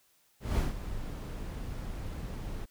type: noise with ADSR envelope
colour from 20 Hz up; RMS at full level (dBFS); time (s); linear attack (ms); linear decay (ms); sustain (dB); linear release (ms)
brown; -26; 0.4-2.66; 180; 150; -12; 22
effects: white hiss -68 dBFS RMS until 2.7 s